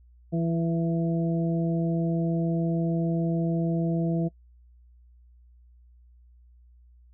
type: harmonic tone with a mistuned harmonic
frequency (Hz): 166.6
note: E3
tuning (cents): +19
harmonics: 1 / 2 / 3 / 4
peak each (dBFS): -24 / -30 / -37 / -35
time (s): 0.32-4.29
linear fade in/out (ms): 20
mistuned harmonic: 3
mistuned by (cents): -21
effects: noise-tail reverb RT60 0.1 s tail -24 dB re dry + added 60 Hz sine -52 dBFS peak until 7.13 s